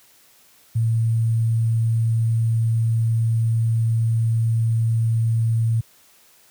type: tone with sample-and-hold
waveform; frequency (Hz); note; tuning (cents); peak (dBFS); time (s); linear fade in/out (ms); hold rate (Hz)
sine; 113.6; A#2; -44; -16; 0.75-5.81; 10; 8820
effects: white hiss -54 dBFS RMS until 6.5 s + high-pass 60 Hz 12 dB/octave